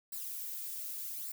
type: noise with flanger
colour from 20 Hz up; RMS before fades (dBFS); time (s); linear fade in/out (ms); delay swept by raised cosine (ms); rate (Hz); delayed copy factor
violet; -41; 0.12-1.32; 5; 0.31 to 2.81; 0.84; -0.7
effects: none